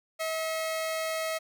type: tone pair together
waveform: sawtooth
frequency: 642 / 2156 Hz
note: E5 / C#7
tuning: -46 / -49 cents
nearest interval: octave + major sixth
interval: 2097 cents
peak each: -26 / -36 dBFS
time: 0.19-1.39 s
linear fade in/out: 20 ms
effects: none